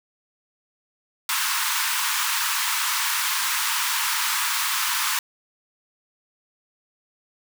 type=high-pass noise; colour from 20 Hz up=pink; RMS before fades=-24 dBFS; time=1.29-5.19 s; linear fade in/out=2 ms; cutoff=900 Hz; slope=96 dB/octave; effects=none